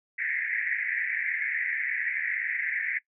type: band-pass noise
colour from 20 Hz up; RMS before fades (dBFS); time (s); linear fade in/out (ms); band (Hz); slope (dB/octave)
white; -30; 0.18-2.99; 10; 1700 to 2200; 96
effects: noise-tail reverb RT60 0.1 s tail -21 dB re dry